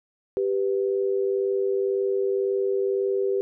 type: tone pair together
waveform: sine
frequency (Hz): 392 / 493.9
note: G4 / B4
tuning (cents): 0 / 0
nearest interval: major third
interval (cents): 400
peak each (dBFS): -22 / -28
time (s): 0.37-3.41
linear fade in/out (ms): 0
effects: none